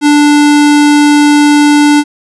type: tone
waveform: square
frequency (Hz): 293.7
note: D4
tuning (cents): 0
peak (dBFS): -4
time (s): 0.01-2.04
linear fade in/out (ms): 50
effects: resampled to 24000 Hz